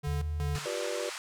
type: tone with tremolo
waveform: square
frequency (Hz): 145.6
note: D3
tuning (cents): -15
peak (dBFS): -33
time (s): 0.03-0.67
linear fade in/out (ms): 20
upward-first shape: square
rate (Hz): 2.7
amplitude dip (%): 80
type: tone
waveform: sine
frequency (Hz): 77.78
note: D#2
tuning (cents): 0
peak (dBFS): -30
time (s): 0.07-0.56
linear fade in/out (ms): 0
type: band-pass noise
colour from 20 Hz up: pink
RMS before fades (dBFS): -40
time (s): 0.55-1.18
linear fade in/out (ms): 0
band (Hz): 910 to 9000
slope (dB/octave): 24
type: chord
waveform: sine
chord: G dominant seventh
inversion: third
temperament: just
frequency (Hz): 352.8 / 392 / 490 / 588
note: F4 / G4 / B4 / D5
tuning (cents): +18 / 0 / -14 / +2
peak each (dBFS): -40 / -39 / -36 / -36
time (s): 0.65-1.1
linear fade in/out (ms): 10
effects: none